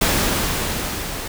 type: noise with level ramp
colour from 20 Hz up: pink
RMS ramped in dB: -17 to -29 dBFS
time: 0.01-1.28 s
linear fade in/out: 5 ms
effects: none